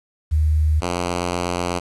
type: tone pair in turn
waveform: sine / 5% pulse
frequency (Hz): 77 / 88.15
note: D#2 / F2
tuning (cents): -17 / +17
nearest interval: major second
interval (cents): 234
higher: second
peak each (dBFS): -14 / -10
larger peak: second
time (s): 0.31-0.81 / 0.81-1.8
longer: second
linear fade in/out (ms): 20
effects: resampled to 24000 Hz + 8-bit